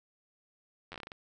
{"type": "slowing click train", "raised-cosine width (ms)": 0.3, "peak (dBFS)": -27, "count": 9, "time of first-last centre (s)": [0.92, 1.118], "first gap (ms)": 10, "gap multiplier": 1.25, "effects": []}